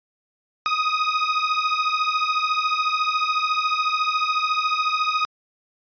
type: beating tone pair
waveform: sawtooth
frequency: 1244.5 / 1258.5 Hz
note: D#6 / D#6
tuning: 0 / +19 cents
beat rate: 14 Hz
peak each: -19 dBFS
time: 0.66-5.25 s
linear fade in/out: 0 ms
effects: resampled to 11025 Hz